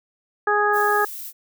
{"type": "harmonic tone", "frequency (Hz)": 415.3, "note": "G#4", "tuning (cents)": 0, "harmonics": [1, 2, 3, 4], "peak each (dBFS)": [-22, -22, -22, -22], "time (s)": [0.47, 1.05], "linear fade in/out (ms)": 5}
{"type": "noise", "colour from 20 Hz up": "violet", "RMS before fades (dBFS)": -34, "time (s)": [0.72, 1.33], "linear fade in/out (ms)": 50}
{"effects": []}